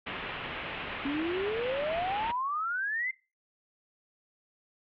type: low-pass noise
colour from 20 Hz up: white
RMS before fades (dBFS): -38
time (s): 0.06-2.32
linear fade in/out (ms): 10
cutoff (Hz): 3100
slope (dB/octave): 48
type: exponential sweep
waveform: sine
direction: up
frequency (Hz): 271.5 to 2100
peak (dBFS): -29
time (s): 1.05-3.11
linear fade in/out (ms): 5
effects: noise-tail reverb RT60 0.3 s tail -22 dB re dry + AAC 64 kbps